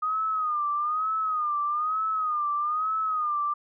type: tone with vibrato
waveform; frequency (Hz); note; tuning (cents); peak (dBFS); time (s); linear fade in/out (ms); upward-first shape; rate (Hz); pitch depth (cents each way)
sine; 1235; D#6; -13; -24; 0.02-3.54; 10; sine; 1.1; 91
effects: none